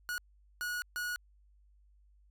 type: tone bursts at uneven times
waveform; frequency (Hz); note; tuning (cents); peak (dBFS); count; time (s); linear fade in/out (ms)
45% pulse; 1456; F#6; -28; -34; 3; 0.09-0.18 / 0.61-0.82 / 0.96-1.16; 0
effects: added 50 Hz sine -61 dBFS peak until 2.3 s